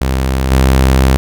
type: tone with level steps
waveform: sawtooth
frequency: 65.7 Hz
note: C2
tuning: 8 cents sharp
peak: -8 / -3 dBFS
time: 0.01-1.17 s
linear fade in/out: 0 ms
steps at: 0.51 s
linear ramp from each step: 5 ms
effects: none